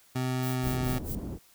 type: tone with pitch glide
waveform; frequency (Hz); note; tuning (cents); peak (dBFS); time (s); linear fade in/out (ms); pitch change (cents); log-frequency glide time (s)
25% pulse; 128.1 to 127.22; C3 to C3; -36 to -48; -24; 0.15-0.99; 10; -12; 0.41-0.82
type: noise with tremolo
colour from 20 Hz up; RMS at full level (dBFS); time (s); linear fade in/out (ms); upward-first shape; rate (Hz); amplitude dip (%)
violet; -39; 0.43-1.15; 0; sine; 4.7; 100
type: low-pass noise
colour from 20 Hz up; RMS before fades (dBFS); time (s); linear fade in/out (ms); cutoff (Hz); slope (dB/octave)
pink; -35; 0.61-1.39; 50; 350; 12
effects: white hiss -60 dBFS RMS until 1.54 s